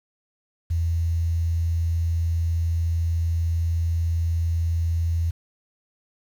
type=tone with quantisation; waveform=sine; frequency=83.4 Hz; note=E2; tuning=21 cents sharp; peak=-20 dBFS; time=0.7-5.31 s; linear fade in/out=10 ms; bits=8; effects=none